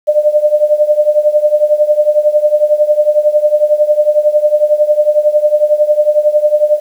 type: tone with tremolo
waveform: sine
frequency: 600 Hz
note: D5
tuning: 37 cents sharp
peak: -3 dBFS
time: 0.07-6.8 s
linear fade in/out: 20 ms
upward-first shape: triangle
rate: 11 Hz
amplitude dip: 90%
effects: 7-bit